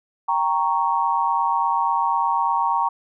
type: chord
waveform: sine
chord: G diminished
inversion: none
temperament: equal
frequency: 784 / 932.3 / 1108.7 Hz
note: G5 / Bb5 / Db6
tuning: 0 / 0 / 0 cents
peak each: -25 / -20 / -23 dBFS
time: 0.28-2.89 s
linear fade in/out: 10 ms
effects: none